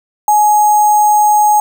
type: tone with sample-and-hold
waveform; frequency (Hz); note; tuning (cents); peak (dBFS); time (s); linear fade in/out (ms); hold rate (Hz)
sine; 840; G#5; +19; -6; 0.28-1.6; 2; 7350
effects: none